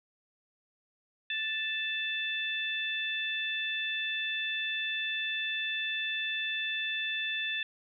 harmonic tone, 880 Hz, A5, in tune, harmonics 2 / 3 / 4, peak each -35 / -35 / -35 dBFS, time 1.3-7.63 s, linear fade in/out 2 ms, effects none

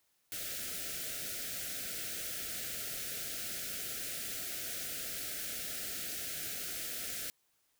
white band-stop noise, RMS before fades -40 dBFS, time 0.32-7.3 s, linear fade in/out 0 ms, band 730 to 1300 Hz, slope 96 dB/octave, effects white hiss -75 dBFS RMS until 7.79 s

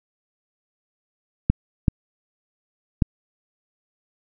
clicks, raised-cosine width 5 ms, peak -3 dBFS, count 3, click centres 1.5 / 1.882 / 3.022 s, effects none

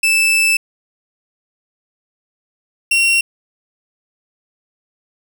40% pulse tone pair in turn, 2637 / 2738 Hz, E7 / F7, 0 / -35 cents, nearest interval minor second, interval 65 cents, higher second, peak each -10 dBFS, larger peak neither, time 0.03-0.57 / 2.91-3.21 s, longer first, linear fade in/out 5 ms, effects none

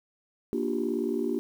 sine chord, G minor seventh, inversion first, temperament just, 235.2 / 294 / 352.8 / 392 Hz, Bb3 / D4 / F4 / G4, +16 / +2 / +18 / 0 cents, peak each -31 dBFS, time 0.53-1.39 s, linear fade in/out 0 ms, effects tanh soft clip ceiling -17 dBFS + 9-bit

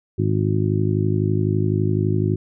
harmonic tone, 51.91 Hz, G#1, in tune, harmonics 2 / 3 / 4 / 5 / 6 / 7, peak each -20 / -23 / -28 / -29 / -27 / -25 dBFS, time 0.18-2.36 s, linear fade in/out 10 ms, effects none

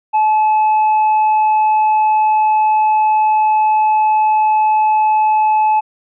triangle tone, 861 Hz, A5, 38 cents flat, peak -8 dBFS, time 0.13-5.81 s, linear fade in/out 20 ms, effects resampled to 8000 Hz

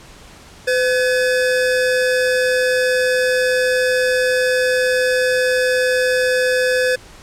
square tone pair together, 507 / 1699.9 Hz, B4 / G#6, +45 / +40 cents, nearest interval octave + major sixth, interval 2095 cents, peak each -16 / -21 dBFS, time 0.67-6.96 s, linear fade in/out 10 ms, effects pink hiss -42 dBFS RMS until 7.22 s + low-pass 9000 Hz 12 dB/octave

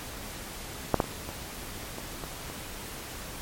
clicks, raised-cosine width 1 ms, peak -6 / -8 / -23 / -22 / -23 / -21 / -25 dBFS, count 7, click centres 0.943 / 1.002 / 1.042 / 1.29 / 1.984 / 2.238 / 2.5 s, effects pink hiss -40 dBFS RMS until 3.41 s + MP3 64 kbps

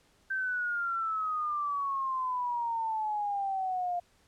sine exponential sweep, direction down, 1564 to 698.5 Hz, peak -29 dBFS, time 0.3-4 s, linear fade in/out 10 ms, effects pink hiss -66 dBFS RMS until 4.27 s + low-pass 10000 Hz 12 dB/octave

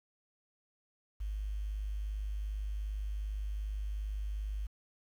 sine tone with quantisation, 51.3 Hz, G#1, 21 cents flat, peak -34 dBFS, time 1.2-4.67 s, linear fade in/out 10 ms, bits 10, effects none

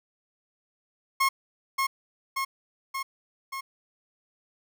30% pulse tone with echo, 1080 Hz, C#6, 45 cents flat, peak -18 dBFS, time 1.2-1.29 s, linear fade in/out 10 ms, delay 580 ms, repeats 4, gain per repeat -3 dB, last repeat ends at 3.61 s, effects none

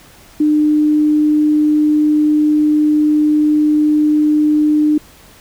sine tone, 301.9 Hz, D4, 48 cents sharp, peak -9 dBFS, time 0.4-4.98 s, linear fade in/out 5 ms, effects pink hiss -43 dBFS RMS until 5.4 s

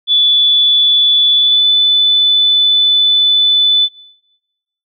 sine tone with pitch glide, 3457 to 3497 Hz, A7 to A7, -31 to -11 cents, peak -7 dBFS, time 0.07-3.89 s, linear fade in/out 50 ms, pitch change +20 cents, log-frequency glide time 1.35-1.66 s, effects noise-tail reverb RT60 1.0 s tail -21 dB re dry

